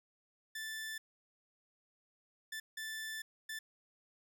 sawtooth tone bursts at uneven times, 1760 Hz, A6, in tune, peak -37 dBFS, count 4, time 0.55-0.98 / 2.52-2.6 / 2.77-3.22 / 3.49-3.59 s, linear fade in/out 5 ms, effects none

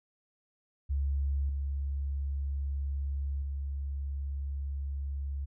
sine tone with level steps, 69.6 Hz, C#2, 8 cents sharp, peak -27 / -30 / -32 dBFS, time 0.89-5.46 s, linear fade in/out 20 ms, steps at 1.49 / 3.42 s, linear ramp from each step 2 ms, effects none

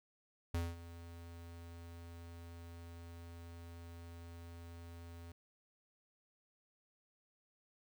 square tone with ADSR envelope, 84.8 Hz, E2, 50 cents sharp, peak -34 dBFS, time 0.54-5.32 s, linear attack 4 ms, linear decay 210 ms, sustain -16 dB, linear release 4 ms, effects 12-bit

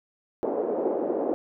white band-pass noise, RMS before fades -27 dBFS, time 0.43-1.34 s, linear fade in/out 0 ms, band 300 to 560 Hz, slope 24 dB/octave, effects none

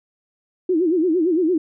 sine tone with vibrato, 340 Hz, F4, 46 cents flat, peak -15 dBFS, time 0.69-1.58 s, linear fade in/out 5 ms, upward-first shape sine, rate 8.8 Hz, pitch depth 170 cents each way, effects none

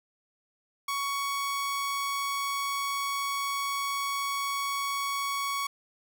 sawtooth tone, 1117 Hz, C#6, 13 cents sharp, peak -25 dBFS, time 0.88-5.67 s, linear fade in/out 5 ms, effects none

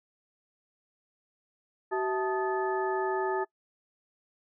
sine tone cluster, 380.3 / 654 / 877 / 1247 / 1733 Hz, F#4 / E5 / A5 / D#6 / A6, +48 / -14 / -6 / +3 / -27 cents, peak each -29 / -38 / -32 / -38 / -38 dBFS, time 1.91-3.45 s, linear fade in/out 20 ms, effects noise-tail reverb RT60 0.1 s tail -23 dB re dry

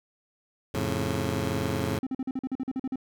15% pulse chord, F augmented, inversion none, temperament just, 87.31 / 109.13 / 136.42 Hz, F2 / A2 / C#3, 0 / -14 / -27 cents, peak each -25 dBFS, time 0.74-1.99 s, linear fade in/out 5 ms
triangle tone bursts, 261.6 Hz, C4, in tune, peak -25 dBFS, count 12, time 2.03-2.958 s, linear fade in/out 2 ms, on 37 ms, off 44 ms
effects none

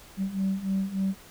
sine beating tone pair, 190.8 / 194.2 Hz, G3 / G3, -47 / -16 cents, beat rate 3.4 Hz, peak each -29 / -26 dBFS, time 0.17-1.15 s, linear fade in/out 50 ms, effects tanh soft clip ceiling -20 dBFS + pink hiss -50 dBFS RMS until 1.3 s

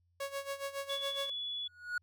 sawtooth tone with tremolo, 554.4 Hz, C#5, in tune, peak -31 dBFS, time 0.2-1.3 s, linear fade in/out 5 ms, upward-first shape sine, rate 7.2 Hz, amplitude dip 80%
sine tone, 3415 Hz, G#7, 48 cents sharp, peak -36 dBFS, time 0.89-1.68 s, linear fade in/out 10 ms
triangle tone with exponential growth, 1454 Hz, F#6, 31 cents flat, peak -28 dBFS, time 1.66-1.98 s, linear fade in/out 5 ms, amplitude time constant 69 ms
effects added 87 Hz sine -70 dBFS peak until 2.02 s

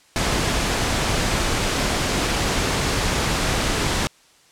pink noise, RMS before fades -21 dBFS, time 0.16-4.07 s, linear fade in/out 0 ms, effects white hiss -54 dBFS RMS until 4.51 s + low-pass 8000 Hz 12 dB/octave

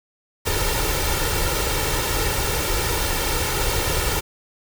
pink noise with comb filter, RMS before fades -22 dBFS, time 0.45-4.21 s, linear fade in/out 20 ms, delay 2.2 ms, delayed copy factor +0.65, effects none

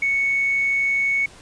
triangle tone with tanh clipping, 2217 Hz, C#7, in tune, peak -17 dBFS, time 0.02-1.26 s, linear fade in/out 5 ms, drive 1 dB, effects pink hiss -46 dBFS RMS until 1.41 s + resampled to 22050 Hz

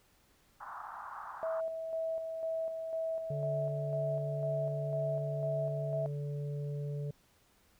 pink band-pass noise, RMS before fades -45 dBFS, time 0.6-1.61 s, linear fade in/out 10 ms, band 800 to 1400 Hz, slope 48 dB/octave
sine tone with tremolo, 650 Hz, E5, 24 cents flat, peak -32 dBFS, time 1.43-6.06 s, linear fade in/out 0 ms, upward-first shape square, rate 2 Hz, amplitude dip 40%
harmonic tone, 144.6 Hz, D3, 27 cents flat, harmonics 1 / 3 / 4, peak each -35 / -45 / -50 dBFS, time 3.3-7.11 s, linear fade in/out 5 ms
effects pink hiss -68 dBFS RMS until 7.79 s

